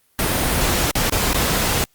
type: noise with dropouts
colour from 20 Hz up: pink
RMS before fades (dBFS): -19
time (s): 0.19-1.84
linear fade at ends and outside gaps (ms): 0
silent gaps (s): 0.91-0.954 / 1.097-1.123 / 1.332-1.345
effects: white hiss -61 dBFS RMS until 1.94 s + Opus 32 kbps